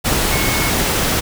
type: tone in noise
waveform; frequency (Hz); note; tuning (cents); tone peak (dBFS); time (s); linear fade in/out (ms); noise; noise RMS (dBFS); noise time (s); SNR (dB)
sine; 2194; C#7; -18; -23; 0.31-0.71; 20; pink; -17; 0.04-1.21; -9
effects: none